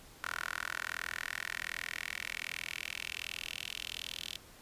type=tone with high-pass filter sweep; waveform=10% pulse; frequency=41.31 Hz; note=E1; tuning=4 cents sharp; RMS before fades=-41 dBFS; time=0.24-4.37 s; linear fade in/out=0 ms; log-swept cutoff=1400 to 3300 Hz; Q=3.5; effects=pink hiss -56 dBFS RMS until 4.61 s + resampled to 32000 Hz